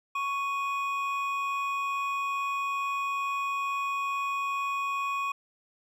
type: tone pair together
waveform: triangle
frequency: 1108.7 / 2489 Hz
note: C#6 / D#7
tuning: 0 / 0 cents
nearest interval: octave + major second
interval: 1400 cents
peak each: -27 / -33 dBFS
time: 0.15-5.32 s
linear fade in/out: 5 ms
effects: none